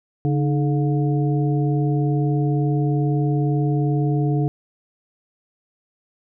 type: harmonic tone with a mistuned harmonic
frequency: 142.8 Hz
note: D3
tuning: 48 cents flat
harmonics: 1 / 2 / 3 / 5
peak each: -18 / -24 / -28 / -32 dBFS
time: 0.25-4.48 s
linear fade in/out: 0 ms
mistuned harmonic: 2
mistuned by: +120 cents
effects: none